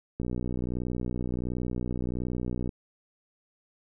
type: click train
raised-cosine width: 3 ms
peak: -19 dBFS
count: 154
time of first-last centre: 0.2-2.692 s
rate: 61.4 Hz
effects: none